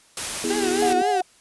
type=noise; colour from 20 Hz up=white; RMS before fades=-28 dBFS; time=0.17-0.93 s; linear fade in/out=2 ms
type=chord; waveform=sine; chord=E major; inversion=second; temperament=equal; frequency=246.9 / 329.6 / 415.3 Hz; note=B3 / E4 / G#4; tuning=0 / 0 / 0 cents; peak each=-28 / -27 / -27 dBFS; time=0.44-1.02 s; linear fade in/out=2 ms
type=tone with vibrato; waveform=35% pulse; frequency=390 Hz; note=G4; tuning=9 cents flat; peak=-21 dBFS; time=0.5-1.21 s; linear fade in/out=5 ms; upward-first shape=triangle; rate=3.8 Hz; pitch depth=150 cents each way
type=tone; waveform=sine; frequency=730 Hz; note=F#5; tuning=24 cents flat; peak=-20 dBFS; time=0.82-1.22 s; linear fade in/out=5 ms
effects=white hiss -55 dBFS RMS until 1.4 s + resampled to 24000 Hz